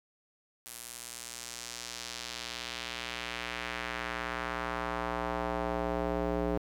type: tone with band-pass filter sweep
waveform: square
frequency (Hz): 59.7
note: A#1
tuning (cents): +42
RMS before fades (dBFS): -36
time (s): 0.66-6.58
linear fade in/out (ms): 0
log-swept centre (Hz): 11000 to 460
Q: 1.2
effects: 10-bit